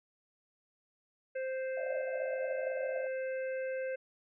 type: harmonic tone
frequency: 523 Hz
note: C5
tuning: 1 cent flat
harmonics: 1 / 3 / 4 / 5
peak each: -34 / -45 / -51 / -52 dBFS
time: 1.35-3.96 s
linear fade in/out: 10 ms
type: band-pass noise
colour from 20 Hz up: white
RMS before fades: -41 dBFS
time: 1.77-3.07 s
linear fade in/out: 2 ms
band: 560 to 650 Hz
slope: 96 dB/octave
effects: none